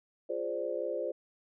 sine chord, D half-diminished seventh, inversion first, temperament equal, 349.2 / 415.3 / 523.3 / 587.3 Hz, F4 / Ab4 / C5 / D5, 0 / 0 / 0 / 0 cents, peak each -39 / -39 / -35 / -37 dBFS, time 0.29-1.12 s, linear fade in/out 10 ms, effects none

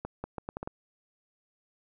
accelerating click train, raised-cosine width 1 ms, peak -21 dBFS, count 7, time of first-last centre 0.05-0.675 s, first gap 190 ms, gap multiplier 0.75, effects none

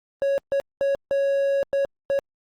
triangle tone bursts at uneven times, 554 Hz, C#5, 1 cent flat, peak -17 dBFS, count 6, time 0.22-0.38 / 0.52-0.6 / 0.81-0.95 / 1.11-1.63 / 1.73-1.85 / 2.1-2.19 s, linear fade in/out 0 ms, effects Opus 32 kbps

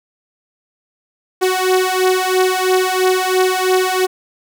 sawtooth beating tone pair, 370 / 373 Hz, F#4 / F#4, 0 / +14 cents, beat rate 3 Hz, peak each -12 dBFS, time 1.41-4.07 s, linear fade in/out 20 ms, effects none

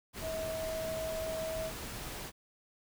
sine tone in noise, 642 Hz, E5, 46 cents flat, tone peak -35 dBFS, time 0.21-1.72 s, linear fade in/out 50 ms, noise pink, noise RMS -42 dBFS, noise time 0.13-2.32 s, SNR +4 dB, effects none

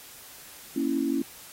sine chord, A# diminished, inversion none, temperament equal, 233.1 / 277.2 / 329.6 Hz, A#3 / C#4 / E4, 0 / 0 / 0 cents, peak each -31 / -26 / -29 dBFS, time 0.76-1.22 s, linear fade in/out 5 ms, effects white hiss -47 dBFS RMS until 1.52 s + AAC 48 kbps

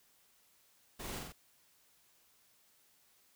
pink noise with echo, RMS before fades -45 dBFS, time 0.99-1.19 s, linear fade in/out 10 ms, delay 45 ms, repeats 3, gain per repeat -2 dB, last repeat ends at 1.325 s, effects white hiss -69 dBFS RMS until 3.35 s

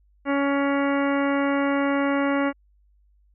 harmonic tone, 279.9 Hz, C#4, 17 cents sharp, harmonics 1 / 2 / 3 / 4 / 5 / 6 / 7 / 8 / 10, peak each -22 / -26 / -32 / -31 / -32 / -37 / -34 / -37 / -42 dBFS, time 0.25-2.53 s, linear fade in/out 50 ms, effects added 50 Hz sine -57 dBFS peak until 3.34 s

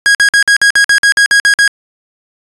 45% pulse tone bursts, 1644 Hz, G#6, 18 cents flat, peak -5 dBFS, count 12, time 0.06-1.677 s, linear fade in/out 0 ms, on 88 ms, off 51 ms, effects resampled to 22050 Hz

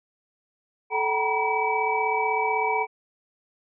sine tone cluster, 437.1 / 765 / 933 / 969 / 2295 Hz, A4 / G5 / A#5 / B5 / D7, -11 / -42 / +1 / -33 / -40 cents, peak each -28 dBFS, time 0.9-2.87 s, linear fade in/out 50 ms, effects none

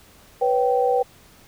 sine tone cluster, 492.1 / 550 / 778 Hz, B4 / C#5 / G5, -6 / -14 / -13 cents, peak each -19 / -26 / -21 dBFS, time 0.41-1.03 s, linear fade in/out 10 ms, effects pink hiss -51 dBFS RMS until 1.47 s

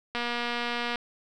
click train, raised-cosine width 0.3 ms, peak -15 dBFS, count 194, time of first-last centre 0.15-0.958 s, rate 239 Hz, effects none

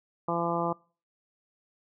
harmonic tone, 170 Hz, F3, 46 cents flat, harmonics 1 / 2 / 3 / 4 / 5 / 6 / 7, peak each -34 / -34 / -34 / -34 / -34 / -34 / -34 dBFS, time 0.28-0.73 s, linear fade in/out 5 ms, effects noise-tail reverb RT60 0.4 s tail -25 dB re dry

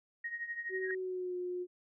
sine tone with tremolo, 1874 Hz, A#6, 9 cents sharp, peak -34 dBFS, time 0.24-0.95 s, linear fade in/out 5 ms, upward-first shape triangle, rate 12 Hz, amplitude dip 80%
sine tone with pitch glide, 376.4 to 359.2 Hz, F#4 to F4, +30 to +49 cents, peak -35 dBFS, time 0.69-1.67 s, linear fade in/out 50 ms, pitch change -81 cents, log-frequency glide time 0.91-1.37 s
sine tone with exponential growth, 1651 Hz, G#6, 11 cents flat, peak -34 dBFS, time 0.79-0.91 s, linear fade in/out 1 ms, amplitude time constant 25 ms
effects none

